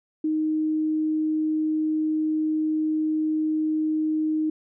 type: tone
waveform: sine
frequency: 311.1 Hz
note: D#4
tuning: in tune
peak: -21 dBFS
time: 0.24-4.5 s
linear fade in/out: 5 ms
effects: none